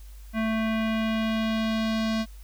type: tone with low-pass filter sweep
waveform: square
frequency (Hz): 221.4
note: A3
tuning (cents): +11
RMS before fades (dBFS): -26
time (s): 0.33-2.26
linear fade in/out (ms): 50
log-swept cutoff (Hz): 2200 to 4800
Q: 1.8
effects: added 50 Hz sine -41 dBFS peak until 2.43 s + white hiss -57 dBFS RMS until 2.43 s